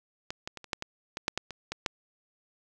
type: clicks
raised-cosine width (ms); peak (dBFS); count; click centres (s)
0.2; -17 / -18 / -23 / -28 / -12 / -17 / -17 / -9 / -12 / -22 / -16 / -10; 12; 0.305 / 0.475 / 0.573 / 0.643 / 0.732 / 0.824 / 1.171 / 1.281 / 1.376 / 1.507 / 1.72 / 1.862
effects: none